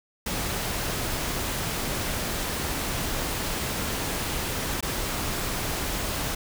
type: noise with dropouts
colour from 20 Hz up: pink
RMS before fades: -29 dBFS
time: 0.26-6.35 s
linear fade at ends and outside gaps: 5 ms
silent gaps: 4.808-4.826 s
effects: none